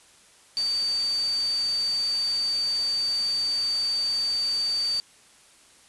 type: tone in noise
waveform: sine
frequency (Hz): 4600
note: D8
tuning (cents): -37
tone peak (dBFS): -23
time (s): 0.57-5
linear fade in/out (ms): 0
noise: white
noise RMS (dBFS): -39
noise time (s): 0.57-5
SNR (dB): +13
effects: white hiss -55 dBFS RMS until 5.88 s + resampled to 24000 Hz